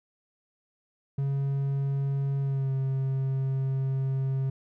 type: tone with pitch glide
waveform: triangle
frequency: 138.2 to 133.96 Hz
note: C#3 to C3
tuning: -5 to +41 cents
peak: -23 dBFS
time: 1.18-4.5 s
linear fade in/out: 5 ms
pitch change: -54 cents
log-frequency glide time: 2.41-2.72 s
effects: none